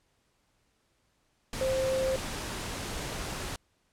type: tone in noise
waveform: sine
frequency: 526 Hz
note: C5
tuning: 9 cents sharp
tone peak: -26 dBFS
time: 1.61-2.16 s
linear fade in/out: 2 ms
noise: pink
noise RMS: -36 dBFS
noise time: 1.53-3.56 s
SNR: +7 dB
effects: pink hiss -72 dBFS RMS until 3.92 s + low-pass 10000 Hz 12 dB/octave